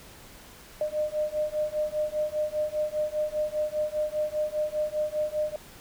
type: beating tone pair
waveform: sine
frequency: 605 / 610 Hz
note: D#5 / D#5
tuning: -49 / -34 cents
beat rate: 5 Hz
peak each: -29 dBFS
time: 0.81-5.56 s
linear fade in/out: 2 ms
effects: pink hiss -49 dBFS RMS until 5.8 s